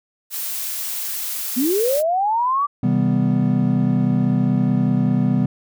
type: noise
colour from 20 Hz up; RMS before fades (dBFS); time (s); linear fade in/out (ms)
blue; -26; 0.3-2.03; 50
type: linear sweep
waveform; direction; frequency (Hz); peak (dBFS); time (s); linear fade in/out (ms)
sine; up; 230 to 1174.7; -16; 1.56-2.67; 20
type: chord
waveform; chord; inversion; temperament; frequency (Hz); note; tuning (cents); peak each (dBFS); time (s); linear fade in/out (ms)
triangle; C major seventh; none; equal with one note detuned; 130.81 / 160.58 / 196 / 246.9; C3 / E3 / G3 / B3; 0 / -45 / 0 / 0; -19 / -21 / -18 / -18; 2.83-5.46; 5
effects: none